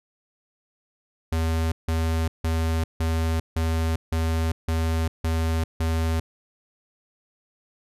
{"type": "tone bursts", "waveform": "square", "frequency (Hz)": 81.2, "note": "E2", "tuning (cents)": -26, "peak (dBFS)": -22, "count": 9, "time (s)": [1.32, 6.2], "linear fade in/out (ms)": 5, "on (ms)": 400, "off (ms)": 160, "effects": ["resampled to 32000 Hz"]}